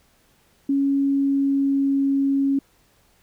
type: tone with pitch glide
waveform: sine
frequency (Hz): 277.2 to 275.3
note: C#4 to C#4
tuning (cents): 0 to -12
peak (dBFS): -17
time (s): 0.69-2.59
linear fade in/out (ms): 5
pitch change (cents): -12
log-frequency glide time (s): 0.96-2.03
effects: pink hiss -60 dBFS RMS until 3.22 s